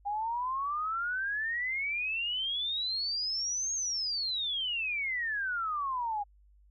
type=exponential two-way sweep; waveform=sine; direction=up then down; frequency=801 to 6580 to 801 Hz; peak=-30 dBFS; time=0.05-6.24 s; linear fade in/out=20 ms; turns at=3.73 s; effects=added 50 Hz sine -58 dBFS peak until 6.7 s